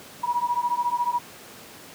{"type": "beating tone pair", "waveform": "sine", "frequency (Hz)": [958, 972], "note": ["A#5", "B5"], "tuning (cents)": [47, -28], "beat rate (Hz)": 14, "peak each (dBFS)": -25, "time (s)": [0.23, 1.19], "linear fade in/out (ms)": 10, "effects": ["pink hiss -44 dBFS RMS until 1.94 s", "high-pass 150 Hz 12 dB/octave"]}